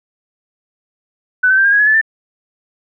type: tone with pitch steps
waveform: sine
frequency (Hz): 1501 / 1537.9 / 1575.6 / 1614.3 / 1654 / 1694.6 / 1736.2 / 1778.8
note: F#6 / G6 / G6 / G#6 / G#6 / G#6 / A6 / A6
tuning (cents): +24 / -34 / +8 / -50 / -8 / +34 / -24 / +18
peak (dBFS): -8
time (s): 1.43-2.014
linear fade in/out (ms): 10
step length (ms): 73
effects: none